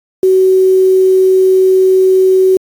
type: tone with quantisation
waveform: sine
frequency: 376.4 Hz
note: F#4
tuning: 30 cents sharp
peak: -5 dBFS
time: 0.23-2.57 s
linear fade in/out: 2 ms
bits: 5
effects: AAC 64 kbps